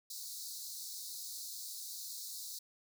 pink high-pass noise, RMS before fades -45 dBFS, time 0.1-2.59 s, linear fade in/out 5 ms, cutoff 3900 Hz, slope 96 dB/octave, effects none

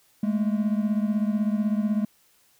triangle beating tone pair, 207.7 / 223.7 Hz, G#3 / A3, 0 / +29 cents, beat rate 16 Hz, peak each -21 / -25 dBFS, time 0.23-2.05 s, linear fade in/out 5 ms, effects white hiss -62 dBFS RMS until 2.59 s

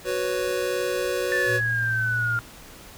square chord, F# suspended fourth, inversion none, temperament just, 370 / 493.3 / 555 Hz, F#4 / B4 / C#5, 0 / -2 / +2 cents, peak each -29 / -28 / -30 dBFS, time 0.04-1.61 s, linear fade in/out 50 ms
sine linear sweep, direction down, 1776 to 1396.9 Hz, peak -22 dBFS, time 1.32-2.39 s, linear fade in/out 0 ms
sine tone, 115.1 Hz, A#2, 22 cents flat, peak -28 dBFS, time 1.46-2.41 s, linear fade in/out 50 ms
effects pink hiss -45 dBFS RMS until 2.97 s

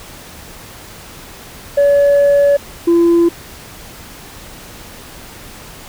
sine tone pair in turn, 569 / 340.1 Hz, C#5 / F4, +45 / -46 cents, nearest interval major sixth, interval 891 cents, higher first, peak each -5 dBFS, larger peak neither, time 1.77-2.57 / 2.87-3.29 s, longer first, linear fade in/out 10 ms, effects tanh soft clip ceiling -6 dBFS + pink hiss -35 dBFS RMS until 5.88 s

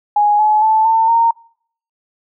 sine tone with pitch steps, 830.6 / 852.5 / 874.9 / 898 / 921.6 Hz, G#5 / G#5 / A5 / A5 / A#5, 0 / +45 / -10 / +35 / -20 cents, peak -9 dBFS, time 0.16-1.31 s, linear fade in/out 5 ms, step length 230 ms, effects noise-tail reverb RT60 0.6 s tail -26 dB re dry

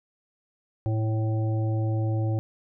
harmonic tone, 110 Hz, A2, in tune, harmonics 1 / 3 / 5 / 7, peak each -23 / -33 / -37 / -40 dBFS, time 0.86-2.39 s, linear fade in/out 0 ms, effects none

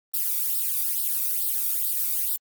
violet noise with flanger, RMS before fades -25 dBFS, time 0.14-2.36 s, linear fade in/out 0 ms, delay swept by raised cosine 0.22 to 0.87 ms, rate 2.3 Hz, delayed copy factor +0.85, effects Opus 32 kbps

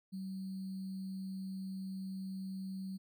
sine tone with sample-and-hold, 190.3 Hz, F#3, 49 cents sharp, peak -39 dBFS, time 0.12-2.98 s, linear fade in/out 20 ms, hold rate 4410 Hz, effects none

